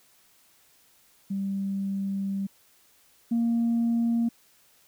sine tone pair in turn, 196 / 232.8 Hz, G3 / A#3, 0 / -2 cents, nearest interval minor third, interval 298 cents, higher second, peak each -26 / -20 dBFS, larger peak second, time 1.3-2.47 / 3.31-4.29 s, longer first, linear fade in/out 10 ms, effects tanh soft clip ceiling -19 dBFS + white hiss -61 dBFS RMS until 4.87 s

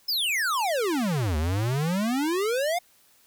square exponential two-way sweep, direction down then up, 5310 to 73.42 to 732 Hz, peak -24 dBFS, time 0.08-2.79 s, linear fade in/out 10 ms, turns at 1.37 s, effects white hiss -60 dBFS RMS until 3.26 s

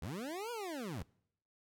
25% pulse linear two-way sweep, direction up then down, 65 to 491.5 to 65 Hz, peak -36 dBFS, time 0.02-1.03 s, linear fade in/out 5 ms, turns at 0.51 s, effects noise-tail reverb RT60 0.7 s tail -24 dB re dry

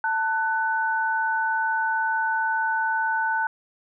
sine tone pair together, 888.9 / 1495 Hz, A5 / F#6, +17 / +17 cents, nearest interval major sixth, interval 900 cents, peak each -24 dBFS, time 0.04-3.47 s, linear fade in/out 2 ms, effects none

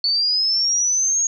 sine linear sweep, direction up, 4437 to 6645 Hz, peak -16 dBFS, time 0.04-1.27 s, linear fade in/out 2 ms, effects none

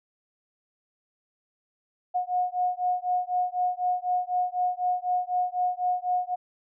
sine beating tone pair, 722 / 726 Hz, F#5 / F#5, -43 / -33 cents, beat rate 4 Hz, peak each -27 dBFS, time 2.14-6.36 s, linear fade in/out 20 ms, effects none

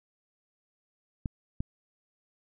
clicks, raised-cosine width 5 ms, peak -19 dBFS, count 2, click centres 1.258 / 1.605 s, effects none

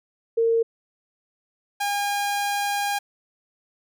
sine / sawtooth tone pair in turn, 457.8 / 811.2 Hz, A#4 / G#5, -31 / -41 cents, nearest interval minor seventh, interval 990 cents, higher second, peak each -17 / -19 dBFS, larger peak first, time 0.37-0.63 / 1.8-2.99 s, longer second, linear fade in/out 10 ms, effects none

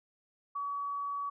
sine tone, 1135 Hz, C#6, 41 cents sharp, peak -33 dBFS, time 0.55-1.3 s, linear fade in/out 10 ms, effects none

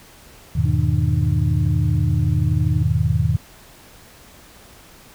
sine chord, E major seventh, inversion none, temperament equal with one note detuned, 82.41 / 102.75 / 123.47 / 155.56 Hz, E2 / G#2 / B2 / D#3, 0 / -18 / 0 / 0 cents, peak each -21 dBFS, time 0.55-3.37 s, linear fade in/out 10 ms
sine tone with pitch glide, 301.4 to 305.1 Hz, D4 to D#4, +45 to -34 cents, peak -31 dBFS, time 0.65-2.83 s, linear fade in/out 5 ms, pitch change +21 cents, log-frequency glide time 2.15-2.58 s
effects pink hiss -46 dBFS RMS until 5.14 s

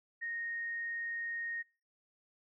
sine tone, 1859 Hz, A#6, 5 cents flat, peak -36 dBFS, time 0.21-1.63 s, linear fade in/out 20 ms, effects noise-tail reverb RT60 0.4 s tail -26 dB re dry

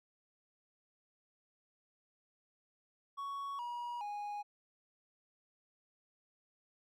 triangle tone with pitch steps, 1115 / 959.5 / 825.7 Hz, C#6 / A#5 / G#5, +10 / +50 / -10 cents, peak -37 dBFS, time 3.17-4.43 s, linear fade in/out 20 ms, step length 420 ms, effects none

